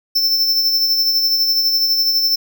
square tone with tremolo, 5330 Hz, E8, 18 cents sharp, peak -12 dBFS, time 0.15-2.36 s, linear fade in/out 10 ms, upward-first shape sine, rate 12 Hz, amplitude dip 40%, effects none

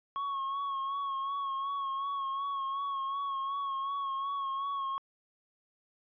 triangle tone with vibrato, 1100 Hz, C#6, 14 cents flat, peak -30 dBFS, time 0.16-4.98 s, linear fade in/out 0 ms, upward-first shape sine, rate 2.7 Hz, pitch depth 35 cents each way, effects resampled to 11025 Hz

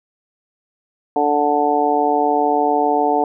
harmonic tone, 146.83 Hz, D3, in tune, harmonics 2 / 3 / 4 / 5 / 6, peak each -22 / -20 / -25 / -17 / -20 dBFS, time 1.16-3.24 s, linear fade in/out 2 ms, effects none

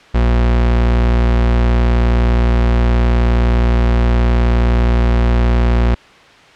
40% pulse tone, 59.2 Hz, A#1, 27 cents sharp, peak -9 dBFS, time 0.14-5.95 s, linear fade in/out 10 ms, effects white hiss -42 dBFS RMS until 6.55 s + low-pass 3000 Hz 12 dB/octave

